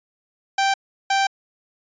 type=tone bursts at uneven times; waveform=sawtooth; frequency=783 Hz; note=G5; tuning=2 cents flat; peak=-13 dBFS; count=2; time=0.58-0.74 / 1.1-1.27 s; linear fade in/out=5 ms; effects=resampled to 16000 Hz